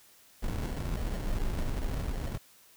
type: noise with sample-and-hold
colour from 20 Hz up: brown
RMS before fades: -32 dBFS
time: 0.42-2.38 s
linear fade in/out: 10 ms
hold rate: 1225 Hz
effects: white hiss -59 dBFS RMS until 2.76 s